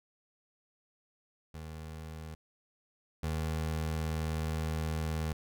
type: tone pair in turn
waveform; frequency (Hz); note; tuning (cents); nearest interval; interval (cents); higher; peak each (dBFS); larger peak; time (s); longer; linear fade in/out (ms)
25% pulse; 79.1 / 79.1; D#2 / D#2; +29 / +29; unison; 0; neither; -38 / -28; second; 1.54-2.35 / 3.23-5.33; second; 5
effects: none